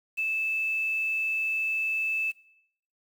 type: tone with quantisation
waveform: sine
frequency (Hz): 2627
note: E7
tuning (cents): -7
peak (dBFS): -25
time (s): 0.17-2.32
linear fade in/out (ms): 20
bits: 8
effects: noise-tail reverb RT60 0.7 s tail -20 dB re dry